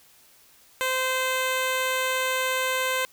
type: tone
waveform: 10% pulse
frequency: 517 Hz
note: C5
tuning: 21 cents flat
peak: -15 dBFS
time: 0.81-3.05 s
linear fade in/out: 0 ms
effects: white hiss -56 dBFS RMS until 3.12 s

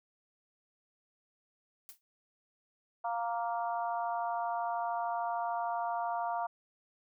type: noise with exponential decay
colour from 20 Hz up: blue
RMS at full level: -44 dBFS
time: 1.89-2.01 s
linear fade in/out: 0 ms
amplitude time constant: 24 ms
type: harmonic tone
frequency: 233.1 Hz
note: A#3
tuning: in tune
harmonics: 3 / 4 / 5 / 6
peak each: -34 / -36 / -41 / -46 dBFS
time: 3.04-6.47 s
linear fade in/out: 10 ms
effects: none

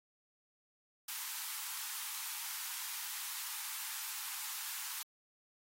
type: high-pass noise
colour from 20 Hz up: white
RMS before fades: -42 dBFS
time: 1.08-5.03 s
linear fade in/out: 5 ms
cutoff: 810 Hz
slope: 96 dB/octave
effects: AAC 48 kbps

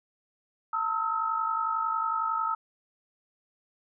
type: tone cluster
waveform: sine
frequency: 902 / 1283 / 1334 Hz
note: A5 / E6 / E6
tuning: +43 / -47 / +20 cents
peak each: -32 / -28 / -33 dBFS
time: 0.73-2.55 s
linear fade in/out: 5 ms
effects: none

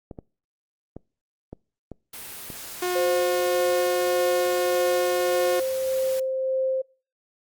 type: clicks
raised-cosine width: 2 ms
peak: -23 dBFS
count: 6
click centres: 0.112 / 0.188 / 0.966 / 1.53 / 1.917 / 2.502 s
type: noise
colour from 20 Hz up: white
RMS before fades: -38 dBFS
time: 2.13-6.2 s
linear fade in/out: 5 ms
type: tone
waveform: sawtooth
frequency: 360 Hz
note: F#4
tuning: 47 cents flat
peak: -20 dBFS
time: 2.82-5.6 s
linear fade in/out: 5 ms
type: tone with tremolo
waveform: sine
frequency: 525 Hz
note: C5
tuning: 6 cents sharp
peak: -21 dBFS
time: 2.95-6.82 s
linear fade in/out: 10 ms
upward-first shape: sine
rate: 1.7 Hz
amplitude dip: 30%
effects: noise-tail reverb RT60 0.4 s tail -26 dB re dry + Opus 48 kbps

